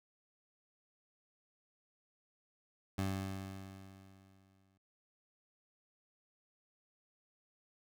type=tone with exponential decay; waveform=20% pulse; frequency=96.1 Hz; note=G2; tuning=34 cents flat; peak=-28 dBFS; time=2.98-4.78 s; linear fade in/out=5 ms; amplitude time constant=390 ms; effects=none